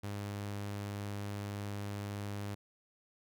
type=tone; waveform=sawtooth; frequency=101.7 Hz; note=G#2; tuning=36 cents flat; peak=-34 dBFS; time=0.03-2.55 s; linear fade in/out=10 ms; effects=none